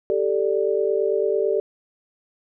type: chord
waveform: sine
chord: G suspended second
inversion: none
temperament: just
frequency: 392 / 441 / 588 Hz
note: G4 / A4 / D5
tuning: 0 / +4 / +2 cents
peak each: -22 / -22 / -25 dBFS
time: 0.1-1.6 s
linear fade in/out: 0 ms
effects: none